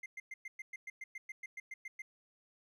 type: tone bursts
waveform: triangle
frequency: 2093 Hz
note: C7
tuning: in tune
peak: -40 dBFS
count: 15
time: 0.03-2.02 s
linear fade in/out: 5 ms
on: 30 ms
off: 110 ms
effects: none